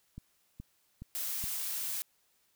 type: click train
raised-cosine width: 5 ms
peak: -31 dBFS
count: 4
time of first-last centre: 0.18-1.441 s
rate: 2.38 Hz
type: noise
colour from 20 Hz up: blue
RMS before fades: -36 dBFS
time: 1.15-2.02 s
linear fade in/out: 0 ms
effects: white hiss -72 dBFS RMS until 2.55 s